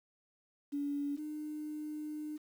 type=tone pair in turn; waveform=sine; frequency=286.1 / 303.1 Hz; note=D4 / D#4; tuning=-45 / -45 cents; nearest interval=minor second; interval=100 cents; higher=second; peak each=-33 / -38 dBFS; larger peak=first; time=0.72-1.17 / 1.17-2.38 s; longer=second; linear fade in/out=20 ms; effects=10-bit